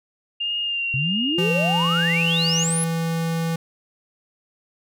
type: tone with vibrato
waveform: sine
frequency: 2800 Hz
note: F7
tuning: 4 cents sharp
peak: -22 dBFS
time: 0.4-2.64 s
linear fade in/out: 10 ms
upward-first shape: sine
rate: 1.5 Hz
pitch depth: 28 cents each way
type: exponential sweep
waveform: sine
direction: up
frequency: 124 to 11175 Hz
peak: -22 dBFS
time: 0.94-2.84 s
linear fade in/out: 0 ms
type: tone with pitch glide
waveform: square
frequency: 170.7 to 164.98 Hz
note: F3 to E3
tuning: -39 to +2 cents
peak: -22 dBFS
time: 1.38-3.56 s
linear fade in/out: 5 ms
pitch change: -59 cents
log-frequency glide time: 1.56-2.59 s
effects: none